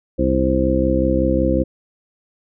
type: harmonic tone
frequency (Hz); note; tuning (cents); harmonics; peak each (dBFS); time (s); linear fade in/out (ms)
65.4; C2; 0; 1 / 2 / 3 / 4 / 5 / 6 / 8; -21 / -26 / -23 / -22 / -20 / -29 / -20; 0.18-1.64; 20
effects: none